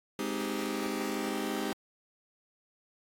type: chord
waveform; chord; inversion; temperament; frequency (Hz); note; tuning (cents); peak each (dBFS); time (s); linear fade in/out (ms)
sawtooth; Ab major seventh; none; just; 207.7 / 259.6 / 311.5 / 389.3; Ab3 / C4 / Eb4 / G4; 0 / -13 / +2 / -12; -33; 0.19-1.73; 2
effects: AAC 64 kbps